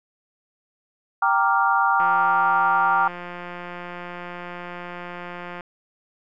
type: chord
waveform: sine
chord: G minor seventh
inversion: none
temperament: equal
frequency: 784 / 932.3 / 1174.7 / 1396.9 Hz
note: G5 / Bb5 / D6 / F6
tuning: 0 / 0 / 0 / 0 cents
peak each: -22 dBFS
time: 1.22-3.08 s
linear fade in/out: 5 ms
type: click train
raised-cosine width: 0.5 ms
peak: -20 dBFS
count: 636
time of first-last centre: 2-5.608 s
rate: 176 Hz
effects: none